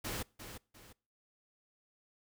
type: noise with echo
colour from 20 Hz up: pink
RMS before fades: -39 dBFS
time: 0.04-0.23 s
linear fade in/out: 10 ms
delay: 350 ms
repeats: 2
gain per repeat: -9 dB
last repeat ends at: 0.93 s
effects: noise-tail reverb RT60 0.4 s tail -24 dB re dry

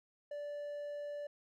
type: tone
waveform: triangle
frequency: 583 Hz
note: D5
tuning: 13 cents flat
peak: -38 dBFS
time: 0.31-1.27 s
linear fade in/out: 5 ms
effects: none

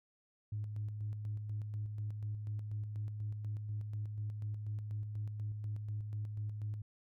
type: tone with tremolo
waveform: sine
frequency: 105.5 Hz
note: G#2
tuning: 28 cents sharp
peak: -35 dBFS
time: 0.52-6.82 s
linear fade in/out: 5 ms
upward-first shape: square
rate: 4.1 Hz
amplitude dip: 40%
effects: tanh soft clip ceiling -31 dBFS

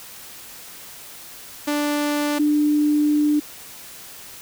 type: tone pair in turn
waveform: sawtooth / sine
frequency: 293.7 / 297.6 Hz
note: D4 / D4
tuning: 0 / +23 cents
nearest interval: unison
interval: 23 cents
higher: second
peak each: -16 / -15 dBFS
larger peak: second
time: 1.67-2.39 / 2.39-3.4 s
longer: second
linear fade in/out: 10 ms
effects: white hiss -40 dBFS RMS until 4.41 s

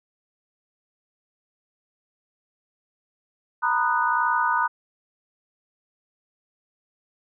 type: chord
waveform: sine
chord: B major seventh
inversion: third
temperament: just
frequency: 926 / 987.8 / 1234.7 / 1481.6 Hz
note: A#5 / B5 / D#6 / F#6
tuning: -12 / 0 / -14 / +2 cents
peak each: -25 dBFS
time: 3.62-4.68 s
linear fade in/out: 20 ms
effects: none

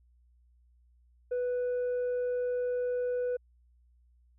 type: tone with tanh clipping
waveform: sine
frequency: 493.9 Hz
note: B4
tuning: in tune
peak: -29 dBFS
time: 1.31-3.37 s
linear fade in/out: 10 ms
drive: 2 dB
effects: added 60 Hz sine -61 dBFS peak until 4.38 s

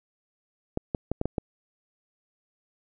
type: clicks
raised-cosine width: 2 ms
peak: -13 dBFS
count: 6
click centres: 0.774 / 0.948 / 1.116 / 1.214 / 1.256 / 1.382 s
effects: none

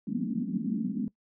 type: band-pass noise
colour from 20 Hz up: pink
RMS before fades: -31 dBFS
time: 0.07-1.08 s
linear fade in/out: 2 ms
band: 190 to 260 Hz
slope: 48 dB/octave
effects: noise-tail reverb RT60 0.1 s tail -20 dB re dry

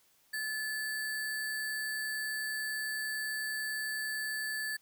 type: tone with sample-and-hold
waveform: sine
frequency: 1731 Hz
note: A6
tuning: 29 cents flat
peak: -33 dBFS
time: 0.33-4.77 s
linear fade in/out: 10 ms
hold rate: 6300 Hz
effects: white hiss -68 dBFS RMS until 4.81 s

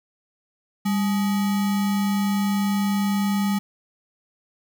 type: tone with sample-and-hold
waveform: sine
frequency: 199.8 Hz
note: G3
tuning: 33 cents sharp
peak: -19 dBFS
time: 0.85-3.59 s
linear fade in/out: 10 ms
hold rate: 1050 Hz
effects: none

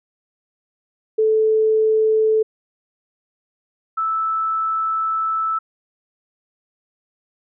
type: tone pair in turn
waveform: sine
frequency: 437 / 1314.1 Hz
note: A4 / E6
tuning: -12 / -6 cents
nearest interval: octave + perfect fifth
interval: 1906 cents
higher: second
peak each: -13 / -18 dBFS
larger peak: first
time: 1.18-2.43 / 3.97-5.59 s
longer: second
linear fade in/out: 10 ms
effects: none

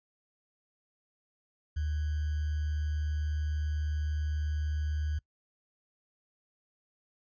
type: tone with sample-and-hold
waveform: sine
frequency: 75.6 Hz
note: D#2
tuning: 49 cents flat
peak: -29 dBFS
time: 1.76-5.19 s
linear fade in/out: 10 ms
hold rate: 1575 Hz
effects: noise-tail reverb RT60 0.1 s tail -23 dB re dry + resampled to 16000 Hz

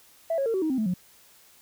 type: tone with pitch steps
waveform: sine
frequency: 659.3 / 548 / 455.5 / 378.7 / 314.8 / 261.6 / 217.5 / 180.78 Hz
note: E5 / C#5 / A#4 / F#4 / D#4 / C4 / A3 / F#3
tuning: 0 / -20 / -40 / +40 / +20 / 0 / -20 / -40 cents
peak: -22 dBFS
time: 0.3-0.94 s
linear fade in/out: 5 ms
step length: 80 ms
effects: tanh soft clip ceiling -19 dBFS + white hiss -56 dBFS RMS until 1.61 s

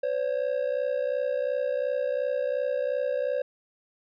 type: ring-modulated tone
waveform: triangle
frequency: 540 Hz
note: C#5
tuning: 45 cents flat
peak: -20 dBFS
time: 0.03-3.42 s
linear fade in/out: 5 ms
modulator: 31.4 Hz
effects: resampled to 11025 Hz

